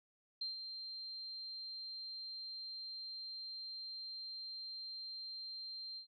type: tone with ADSR envelope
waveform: sine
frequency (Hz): 4160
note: C8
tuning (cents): -11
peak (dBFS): -37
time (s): 0.41-6.07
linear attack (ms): 6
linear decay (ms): 140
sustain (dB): -7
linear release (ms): 100
effects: none